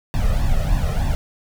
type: noise with flanger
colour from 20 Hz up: brown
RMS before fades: -18 dBFS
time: 0.14-1.15 s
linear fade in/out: 0 ms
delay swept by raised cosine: 1.1 to 1.63 ms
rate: 3.3 Hz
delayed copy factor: +0.95
effects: none